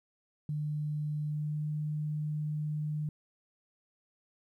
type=tone with pitch glide; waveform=sine; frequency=150 to 151.39 Hz; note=D3 to D#3; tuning=+37 to -47 cents; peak=-31 dBFS; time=0.49-3.09 s; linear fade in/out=2 ms; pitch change=+16 cents; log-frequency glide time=1.3-1.69 s; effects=12-bit